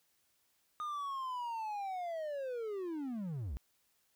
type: linear sweep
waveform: triangle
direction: down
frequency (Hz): 1232 to 50.9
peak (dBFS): -35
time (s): 0.8-3.57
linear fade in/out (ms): 0
effects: white hiss -75 dBFS RMS until 4.15 s